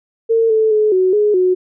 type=tone with pitch steps; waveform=sine; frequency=454.2 / 438.8 / 427.3 / 372 / 418.6 / 367 Hz; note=A#4 / A4 / G#4 / F#4 / G#4 / F#4; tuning=-45 / -5 / +49 / +9 / +14 / -14 cents; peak=-10 dBFS; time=0.29-1.55 s; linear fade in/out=20 ms; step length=210 ms; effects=none